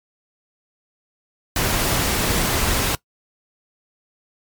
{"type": "noise", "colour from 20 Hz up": "pink", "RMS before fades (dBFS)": -20, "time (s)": [1.56, 2.95], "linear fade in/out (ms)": 2, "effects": ["noise-tail reverb RT60 0.1 s tail -20 dB re dry", "MP3 96 kbps"]}